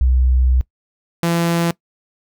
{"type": "tone pair in turn", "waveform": ["sine", "sawtooth"], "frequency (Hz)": [63.4, 169.26], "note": ["B1", "E3"], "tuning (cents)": [46, 46], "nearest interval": "octave + perfect fourth", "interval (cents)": 1700, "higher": "second", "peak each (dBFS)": [-11, -11], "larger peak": "neither", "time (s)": [[0.01, 0.61], [1.23, 1.71]], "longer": "first", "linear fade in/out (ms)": 0, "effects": ["noise-tail reverb RT60 0.1 s tail -21 dB re dry"]}